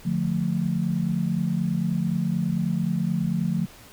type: chord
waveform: sine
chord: D minor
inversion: none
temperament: just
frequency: 146.83 / 176.2 / 220.2 Hz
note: D3 / F3 / A3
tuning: 0 / +16 / +2 cents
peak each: -28 / -24 / -28 dBFS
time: 0.05-3.66 s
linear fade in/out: 10 ms
effects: pink hiss -48 dBFS RMS until 3.92 s